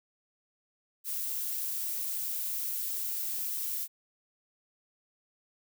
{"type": "noise", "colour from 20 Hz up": "violet", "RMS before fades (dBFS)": -34, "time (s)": [1.04, 3.88], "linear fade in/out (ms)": 50, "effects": []}